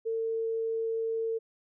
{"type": "tone", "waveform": "sine", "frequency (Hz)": 451.2, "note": "A4", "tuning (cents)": 44, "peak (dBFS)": -28, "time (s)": [0.05, 1.39], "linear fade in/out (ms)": 20, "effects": []}